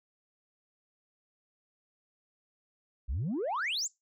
sine exponential sweep, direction up, 51.91 to 7930 Hz, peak -28 dBFS, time 3.08-3.88 s, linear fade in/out 20 ms, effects noise-tail reverb RT60 0.2 s tail -24 dB re dry + tanh soft clip ceiling -28 dBFS

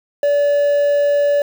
triangle tone with quantisation, 576 Hz, D5, 34 cents flat, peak -10 dBFS, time 0.23-1.42 s, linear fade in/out 2 ms, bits 6, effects none

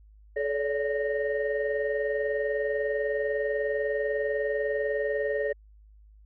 sine tone cluster, 430.8 / 567 / 587 / 1850 Hz, A4 / C#5 / D5 / A#6, -37 / +39 / -1 / -14 cents, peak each -28 / -29 / -36 / -34 dBFS, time 0.36-5.53 s, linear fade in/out 10 ms, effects tanh soft clip ceiling -16 dBFS + added 52 Hz sine -51 dBFS peak until 6.25 s

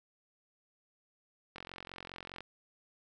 click train, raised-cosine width 0.3 ms, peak -28 dBFS, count 39, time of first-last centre 1.56-2.406 s, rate 44.9 Hz, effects none

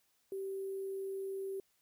sine tone with sample-and-hold, 387.8 Hz, G4, 19 cents flat, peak -37 dBFS, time 0.32-1.6 s, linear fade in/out 2 ms, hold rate 11025 Hz, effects white hiss -75 dBFS RMS until 1.81 s

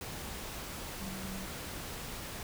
sine tone in noise, 190.6 Hz, G3, 48 cents flat, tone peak -41 dBFS, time 1.01-1.45 s, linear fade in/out 2 ms, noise pink, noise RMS -42 dBFS, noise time 0.01-2.43 s, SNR -2 dB, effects none

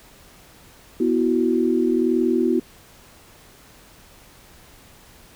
sine chord, B suspended fourth, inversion none, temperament just, 246.9 / 329.3 / 370.4 Hz, B3 / E4 / F#4, 0 / -2 / +2 cents, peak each -21 dBFS, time 1-2.6 s, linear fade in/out 5 ms, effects pink hiss -49 dBFS RMS until 5.35 s

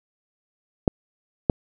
clicks, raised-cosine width 2 ms, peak -3 dBFS, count 2, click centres 0.878 / 1.498 s, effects none

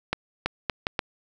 accelerating click train, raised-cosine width 0.3 ms, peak -8 dBFS, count 5, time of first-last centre 0.13-0.992 s, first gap 330 ms, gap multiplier 0.72, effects none

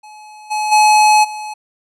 square tone with level steps, 851 Hz, G#5, 42 cents sharp, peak -36 / -17 / -8 / -25 dBFS, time 0.03-1.54 s, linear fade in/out 10 ms, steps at 0.5 / 0.71 / 1.23 s, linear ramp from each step 20 ms, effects resampled to 24000 Hz

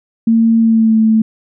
sine tone with pitch glide, 227.1 to 220.6 Hz, A#3 to A3, -45 to +5 cents, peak -7 dBFS, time 0.27-1.22 s, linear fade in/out 5 ms, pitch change -50 cents, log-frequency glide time 0.6-0.98 s, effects none

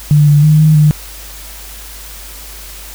sine tone with pitch steps, 148.4 / 146.4 / 153.1 / 155.1 / 150.8 Hz, D3 / D3 / D#3 / D#3 / D3, +18 / -5 / -28 / -5 / +46 cents, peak -4 dBFS, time 0.11-0.91 s, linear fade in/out 0 ms, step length 160 ms, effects added 50 Hz sine -32 dBFS peak until 2.94 s + white hiss -32 dBFS RMS until 2.94 s

